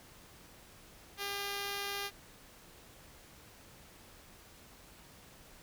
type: tone with amplitude modulation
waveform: 5% pulse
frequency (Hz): 401.6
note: G4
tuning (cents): +42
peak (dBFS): -24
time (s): 1.17-2.11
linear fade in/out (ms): 50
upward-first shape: sine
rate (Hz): 122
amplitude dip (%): 25
effects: pink hiss -57 dBFS RMS until 5.62 s